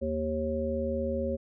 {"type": "harmonic tone", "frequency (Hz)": 77.8, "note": "D#2", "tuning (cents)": 0, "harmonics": [1, 3, 5, 7], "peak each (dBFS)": [-35, -33, -36, -31], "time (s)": [0.01, 1.37], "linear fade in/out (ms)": 20, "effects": []}